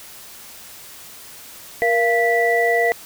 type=tone cluster; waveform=sine; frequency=469.9 / 688 / 1966 Hz; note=A#4 / F5 / B6; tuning=+14 / -26 / -8 cents; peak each=-19 dBFS; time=1.82-2.92 s; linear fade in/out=0 ms; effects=white hiss -40 dBFS RMS until 3.05 s